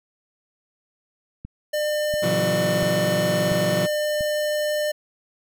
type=click train; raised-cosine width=5 ms; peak=-22 dBFS; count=5; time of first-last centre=1.45-4.209 s; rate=1.45 Hz
type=tone; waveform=square; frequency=601 Hz; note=D5; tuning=40 cents sharp; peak=-22 dBFS; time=1.73-4.92 s; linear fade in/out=10 ms
type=chord; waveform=sawtooth; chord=F# dominant seventh; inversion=first; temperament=just; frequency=115.62 / 138.75 / 166.5 / 185 Hz; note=A#2 / C#3 / E3 / F#3; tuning=-14 / +2 / +18 / 0 cents; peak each=-26 / -27 / -23 / -22 dBFS; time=2.22-3.87 s; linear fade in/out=20 ms
effects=none